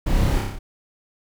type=noise with echo; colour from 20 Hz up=brown; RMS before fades=-20 dBFS; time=0.06-0.41 s; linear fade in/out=10 ms; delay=30 ms; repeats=6; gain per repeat=-2 dB; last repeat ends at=0.59 s; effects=none